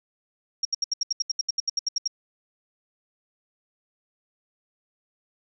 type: tone bursts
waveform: sine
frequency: 5588 Hz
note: F8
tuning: in tune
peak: -21 dBFS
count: 16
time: 0.63-2.077 s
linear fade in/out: 5 ms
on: 22 ms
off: 73 ms
effects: none